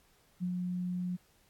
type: tone with ADSR envelope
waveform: sine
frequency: 179.6 Hz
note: F3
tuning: 49 cents sharp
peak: -30 dBFS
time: 0.4-1.17 s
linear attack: 32 ms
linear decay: 84 ms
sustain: -2 dB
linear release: 20 ms
effects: pink hiss -67 dBFS RMS until 1.49 s + AAC 64 kbps